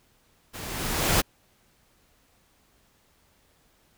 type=noise with level ramp; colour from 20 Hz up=pink; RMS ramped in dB=-39 to -20 dBFS; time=0.53-1.22 s; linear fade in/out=20 ms; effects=pink hiss -64 dBFS RMS until 3.97 s